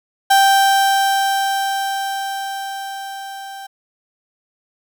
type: tone with level ramp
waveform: 35% pulse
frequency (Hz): 784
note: G5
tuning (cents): 0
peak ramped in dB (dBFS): -7 to -29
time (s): 0.3-3.67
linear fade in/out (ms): 10
effects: none